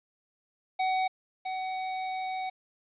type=tone pair in turn; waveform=square; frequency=751 / 751 Hz; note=F#5 / F#5; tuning=+26 / +26 cents; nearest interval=unison; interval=0 cents; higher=neither; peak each=-26 / -32 dBFS; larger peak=first; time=0.79-1.08 / 1.45-2.5 s; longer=second; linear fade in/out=10 ms; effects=resampled to 8000 Hz + 10-bit